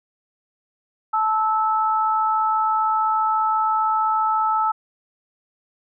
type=tone pair together; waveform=sine; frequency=873 / 1308 Hz; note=A5 / E6; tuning=-14 / -14 cents; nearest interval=perfect fifth; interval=700 cents; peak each=-20 dBFS; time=1.13-4.72 s; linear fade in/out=10 ms; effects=none